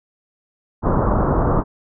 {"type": "low-pass noise", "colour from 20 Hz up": "pink", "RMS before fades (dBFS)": -17, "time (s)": [0.82, 1.64], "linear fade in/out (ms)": 50, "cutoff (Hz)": 1300, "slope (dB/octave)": 48, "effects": []}